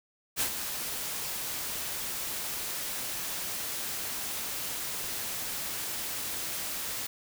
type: noise with ADSR envelope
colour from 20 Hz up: white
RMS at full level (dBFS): -27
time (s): 0.36-7.07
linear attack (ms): 48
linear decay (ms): 83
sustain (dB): -8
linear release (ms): 8
effects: none